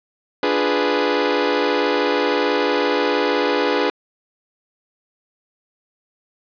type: chord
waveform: sawtooth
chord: D diminished seventh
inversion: none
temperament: equal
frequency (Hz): 293.7 / 349.2 / 415.3 / 493.9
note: D4 / F4 / Ab4 / Cb5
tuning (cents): 0 / 0 / 0 / 0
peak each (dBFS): -19 / -22 / -17 / -17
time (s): 0.43-3.9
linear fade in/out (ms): 2
effects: resampled to 11025 Hz + 7-bit